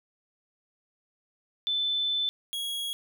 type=tone pair in turn; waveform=sine / 45% pulse; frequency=3520 / 3316 Hz; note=A7 / G#7; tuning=0 / -3 cents; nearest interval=minor second; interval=103 cents; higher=first; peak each=-25 / -30 dBFS; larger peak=first; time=1.67-2.29 / 2.53-2.93 s; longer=first; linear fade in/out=0 ms; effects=none